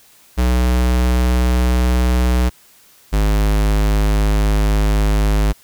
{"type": "tone pair in turn", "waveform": "square", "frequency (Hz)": [61.74, 51.92], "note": ["B1", "G#1"], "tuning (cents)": [0, 0], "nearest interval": "minor third", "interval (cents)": 300, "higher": "first", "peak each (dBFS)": -13, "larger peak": "neither", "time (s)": [[0.37, 2.5], [3.12, 5.53]], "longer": "second", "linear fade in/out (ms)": 20, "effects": ["white hiss -49 dBFS RMS until 5.63 s"]}